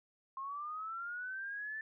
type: linear sweep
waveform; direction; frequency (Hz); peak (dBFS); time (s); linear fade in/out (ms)
sine; up; 1061 to 1771; -39; 0.37-1.81; 2
effects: none